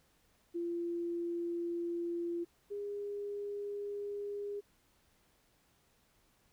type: tone pair in turn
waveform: sine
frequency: 342.8 / 407.7 Hz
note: F4 / G#4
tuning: -32 / -32 cents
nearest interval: minor third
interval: 300 cents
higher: second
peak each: -34 / -37 dBFS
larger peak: first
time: 0.54-2.45 / 2.7-4.61 s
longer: neither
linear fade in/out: 20 ms
effects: pink hiss -71 dBFS RMS until 6.52 s